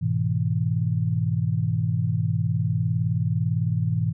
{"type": "chord", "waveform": "sine", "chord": "E major", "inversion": "first", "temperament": "equal with one note detuned", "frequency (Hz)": [103.83, 123.47, 161.7], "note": ["G#2", "B2", "E3"], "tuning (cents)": [0, 0, -33], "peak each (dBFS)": -25, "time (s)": [0.01, 4.13], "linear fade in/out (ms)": 20, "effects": []}